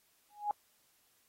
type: tone with exponential growth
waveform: sine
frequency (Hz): 830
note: G#5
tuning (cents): -1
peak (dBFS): -26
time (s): 0.3-0.51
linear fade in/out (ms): 1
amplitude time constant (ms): 44
effects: white hiss -71 dBFS RMS until 1.28 s + AAC 48 kbps